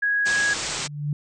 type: tone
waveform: sine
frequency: 1658 Hz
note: G#6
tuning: 3 cents flat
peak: -19 dBFS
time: 0.02-0.54 s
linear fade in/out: 10 ms
type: low-pass noise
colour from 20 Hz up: white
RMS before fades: -29 dBFS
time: 0.25-0.88 s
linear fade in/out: 20 ms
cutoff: 8300 Hz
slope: 96 dB/octave
type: tone with exponential growth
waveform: sine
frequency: 146.83 Hz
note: D3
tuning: in tune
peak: -20 dBFS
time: 0.48-1.13 s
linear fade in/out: 2 ms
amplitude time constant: 140 ms
effects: none